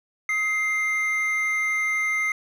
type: tone pair together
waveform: triangle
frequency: 1268 / 2096 Hz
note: D#6 / C7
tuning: +32 / +2 cents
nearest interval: major sixth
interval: 870 cents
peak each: -31 / -20 dBFS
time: 0.29-2.32 s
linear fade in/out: 2 ms
effects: none